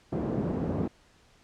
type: band-pass noise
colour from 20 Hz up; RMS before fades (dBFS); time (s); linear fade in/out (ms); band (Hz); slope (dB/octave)
pink; -30; 0.12-0.88; 10; 130 to 420; 12
effects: pink hiss -61 dBFS RMS until 1.43 s + low-pass 7000 Hz 12 dB/octave